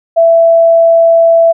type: tone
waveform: sine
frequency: 665 Hz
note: E5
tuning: 15 cents sharp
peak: -3 dBFS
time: 0.16-1.53 s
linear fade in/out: 20 ms
effects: none